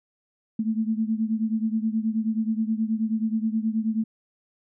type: beating tone pair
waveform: sine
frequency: 218.2 / 227.6 Hz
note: A3 / A#3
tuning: -14 / -41 cents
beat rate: 9.4 Hz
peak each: -24 / -27 dBFS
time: 0.59-4.04 s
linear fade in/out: 5 ms
effects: none